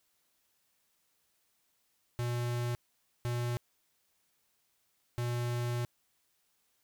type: tone bursts at uneven times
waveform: square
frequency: 120.6 Hz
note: B2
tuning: 41 cents flat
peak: -32 dBFS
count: 3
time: 2.19-2.75 / 3.25-3.57 / 5.18-5.85 s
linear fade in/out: 0 ms
effects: white hiss -75 dBFS RMS until 6.83 s